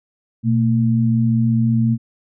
sine tone pair together, 120.61 / 226.1 Hz, B2 / A3, -41 / +47 cents, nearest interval major seventh, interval 1088 cents, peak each -16 / -16 dBFS, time 0.43-1.98 s, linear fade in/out 50 ms, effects none

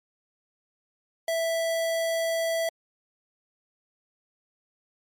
square tone, 659.3 Hz, E5, in tune, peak -25 dBFS, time 1.28-2.69 s, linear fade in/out 2 ms, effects MP3 64 kbps

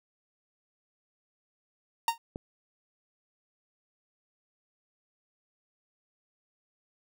45% pulse tone with exponential decay, 924 Hz, A#5, 16 cents flat, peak -20 dBFS, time 2.08-2.18 s, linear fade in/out 2 ms, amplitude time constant 21 ms
click, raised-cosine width 2 ms, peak -23 dBFS, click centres 2.359 s
effects none

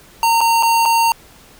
square tone with dropouts, 919 Hz, A#5, 25 cents flat, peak -12 dBFS, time 0.23-1.12 s, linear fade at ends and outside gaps 1 ms, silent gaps 0.407-0.413 / 0.626-0.631 / 0.854-0.858 s, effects pink hiss -45 dBFS RMS until 1.59 s

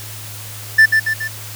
triangle tone with echo, 1767 Hz, A6, 7 cents sharp, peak -3 dBFS, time 0.78-0.86 s, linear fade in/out 10 ms, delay 140 ms, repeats 3, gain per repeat -5 dB, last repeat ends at 1.28 s, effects added 106 Hz sine -33 dBFS peak until 1.55 s + white hiss -33 dBFS RMS until 1.55 s

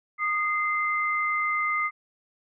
sine tone pair together, 1231.5 / 2079 Hz, D#6 / C7, -18 / -12 cents, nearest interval major sixth, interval 906 cents, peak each -26 dBFS, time 0.18-1.91 s, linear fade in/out 50 ms, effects none

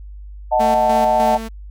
sine chord, D# diminished, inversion none, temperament equal, 622.3 / 740 / 880 Hz, D#5 / F#5 / A5, 0 / 0 / 0 cents, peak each -17 dBFS, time 0.51-1.38 s, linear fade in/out 20 ms
sawtooth tone with tremolo, 223.9 Hz, A3, 30 cents sharp, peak -17 dBFS, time 0.59-1.49 s, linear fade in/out 20 ms, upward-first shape square, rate 3.3 Hz, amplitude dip 50%
effects added 50 Hz sine -32 dBFS peak until 1.7 s

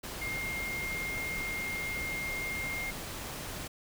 sine tone in noise, 2124 Hz, C7, 25 cents sharp, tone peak -34 dBFS, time 0.21-2.91 s, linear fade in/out 10 ms, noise pink, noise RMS -40 dBFS, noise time 0.03-3.68 s, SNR +3 dB, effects none

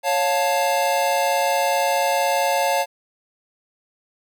square chord, Db augmented, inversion none, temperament equal with one note detuned, 554.4 / 704.5 / 880 Hz, Db5 / F5 / A5, 0 / +15 / 0 cents, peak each -23 dBFS, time 0.03-2.86 s, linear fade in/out 50 ms, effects none

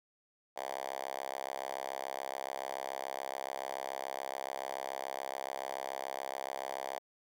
5% pulse tone with high-pass filter, 67 Hz, C2, 42 cents sharp, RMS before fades -40 dBFS, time 0.56-6.99 s, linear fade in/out 10 ms, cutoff 700 Hz, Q 2.4, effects none

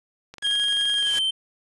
click train, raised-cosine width 0.2 ms, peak -23 dBFS, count 20, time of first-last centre 0.34-1.155 s, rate 23.3 Hz
30% pulse tone with tremolo, 1661.2 Hz, G#6, in tune, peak -26 dBFS, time 0.42-1.19 s, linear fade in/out 5 ms, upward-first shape sine, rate 11 Hz, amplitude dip 55%
triangle tone with pitch glide, 3218 to 3110 Hz, G7 to G7, +45 to -14 cents, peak -19 dBFS, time 0.44-1.31 s, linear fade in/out 10 ms, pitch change -59 cents, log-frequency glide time 0.94-1.16 s
white noise with exponential growth, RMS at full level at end -29 dBFS, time 0.84-1.19 s, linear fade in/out 5 ms, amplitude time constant 75 ms
effects resampled to 24000 Hz

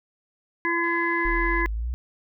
harmonic tone, 339 Hz, E4, 49 cents sharp, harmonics 1 / 3 / 5 / 6, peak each -27 / -27 / -27 / -27 dBFS, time 0.65-1.66 s, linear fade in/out 0 ms
click train, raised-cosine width 0.3 ms, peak -34 dBFS, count 100, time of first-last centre 0.84-1.613 s, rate 128 Hz
sine exponential sweep, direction up, 36.71 to 63.4 Hz, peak -25 dBFS, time 1.25-1.94 s, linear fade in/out 0 ms
effects none

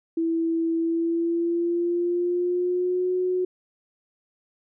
sine tone with pitch glide, 329.6 to 365.7 Hz, E4 to F#4, 0 to -20 cents, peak -21 dBFS, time 0.17-3.45 s, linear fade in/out 5 ms, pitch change +180 cents, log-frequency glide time 0.77-3.13 s, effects none

